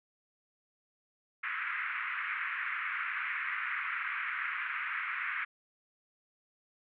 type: band-pass noise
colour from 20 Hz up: white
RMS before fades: -36 dBFS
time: 1.43-5.45 s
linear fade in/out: 10 ms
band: 1200 to 2300 Hz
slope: 48 dB/octave
effects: none